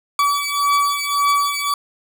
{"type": "beating tone pair", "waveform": "40% pulse", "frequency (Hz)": [1144, 1145.8], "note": ["D6", "D6"], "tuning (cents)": [-46, -43], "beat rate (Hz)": 1.8, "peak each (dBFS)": -18, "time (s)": [0.19, 1.74], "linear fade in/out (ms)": 2, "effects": []}